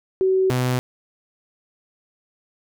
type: tone pair in turn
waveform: sine / sawtooth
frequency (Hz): 378.1 / 126.18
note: F#4 / B2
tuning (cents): +38 / +38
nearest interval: octave + perfect fifth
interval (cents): 1900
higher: first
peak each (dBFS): -15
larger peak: neither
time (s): 0.21-0.5 / 0.5-0.79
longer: neither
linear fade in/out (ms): 0
effects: none